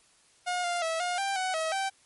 sawtooth tone with pitch steps, 717 / 700 / 651 / 713 / 788 / 747 / 641 / 777 Hz, F5 / F5 / E5 / F5 / G5 / F#5 / E5 / G5, +45 / +4 / -22 / +36 / +9 / +16 / -49 / -16 cents, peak -24 dBFS, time 0.46-1.9 s, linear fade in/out 20 ms, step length 180 ms, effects white hiss -62 dBFS RMS until 2.05 s + MP3 48 kbps

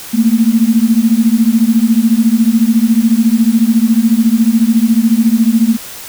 sine beating tone pair, 220 / 234 Hz, A3 / A#3, 0 / +7 cents, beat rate 14 Hz, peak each -10 dBFS, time 0.13-5.77 s, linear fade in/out 20 ms, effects white hiss -29 dBFS RMS until 6.08 s

